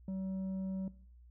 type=tone with tanh clipping; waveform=sine; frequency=190 Hz; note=F#3; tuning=46 cents sharp; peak=-37 dBFS; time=0.08-0.88 s; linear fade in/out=2 ms; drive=6 dB; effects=noise-tail reverb RT60 0.6 s tail -19 dB re dry + added 60 Hz sine -55 dBFS peak until 1.3 s